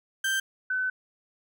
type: tone pair in turn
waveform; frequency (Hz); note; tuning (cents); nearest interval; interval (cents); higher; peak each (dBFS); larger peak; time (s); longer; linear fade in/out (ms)
35% pulse / sine; 1568 / 1512.8; G6 / F#6; 0 / +38; minor second; 62; first; -23 / -25; first; 0.24-0.4 / 0.7-0.9; second; 5
effects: none